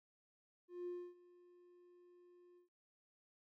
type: tone with ADSR envelope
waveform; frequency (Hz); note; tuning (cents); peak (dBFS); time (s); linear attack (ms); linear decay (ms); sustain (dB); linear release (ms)
triangle; 354.2; F4; +24; -38; 0.68-2.69; 190; 270; -23; 120
effects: tanh soft clip ceiling -38 dBFS